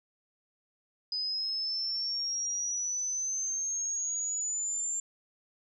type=exponential sweep; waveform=sine; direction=up; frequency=4978 to 7330 Hz; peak=-30 dBFS; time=1.12-5 s; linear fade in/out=2 ms; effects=none